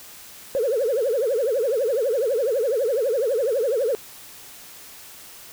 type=tone with vibrato; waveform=sine; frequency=493.9 Hz; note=B4; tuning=in tune; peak=-18 dBFS; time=0.55-3.95 s; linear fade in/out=0 ms; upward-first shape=triangle; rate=12 Hz; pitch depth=300 cents each way; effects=tanh soft clip ceiling -14 dBFS + white hiss -43 dBFS RMS until 5.52 s